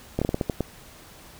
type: slowing click train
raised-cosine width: 2 ms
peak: -10 dBFS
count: 8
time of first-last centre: 0.19-0.607 s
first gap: 26 ms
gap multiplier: 1.27
effects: pink hiss -48 dBFS RMS until 1.39 s